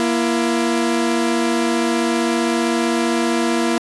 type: tone pair together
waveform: sawtooth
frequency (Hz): 236.2 / 336.6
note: A#3 / E4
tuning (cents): +23 / +36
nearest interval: tritone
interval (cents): 613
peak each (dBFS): -15 / -15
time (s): 0-3.78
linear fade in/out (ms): 0
effects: resampled to 24000 Hz